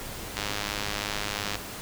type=click train; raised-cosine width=0.2 ms; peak=-12 dBFS; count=123; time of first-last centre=0.37-1.554 s; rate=103 Hz; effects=pink hiss -38 dBFS RMS until 1.81 s